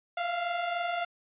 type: tone pair together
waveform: sawtooth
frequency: 675.1 / 698.5 Hz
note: E5 / F5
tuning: +41 / 0 cents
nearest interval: minor second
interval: 59 cents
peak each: -33 / -26 dBFS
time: 0.17-1.05 s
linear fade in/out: 5 ms
effects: resampled to 8000 Hz